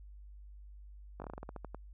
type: slowing click train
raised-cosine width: 1 ms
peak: -29 dBFS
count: 12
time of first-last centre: 1.2-1.746 s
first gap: 19 ms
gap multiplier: 1.18
effects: added 50 Hz sine -49 dBFS peak until 1.93 s